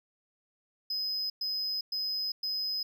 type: tone bursts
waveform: triangle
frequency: 5050 Hz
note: D#8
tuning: 25 cents sharp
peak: -29 dBFS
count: 4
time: 0.9-2.83 s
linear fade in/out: 5 ms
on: 400 ms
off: 110 ms
effects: none